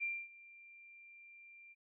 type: tone with ADSR envelope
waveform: sine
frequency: 2374 Hz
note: D7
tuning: 18 cents sharp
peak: -34 dBFS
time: 0-1.75 s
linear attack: 30 ms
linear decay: 250 ms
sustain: -21 dB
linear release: 32 ms
effects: none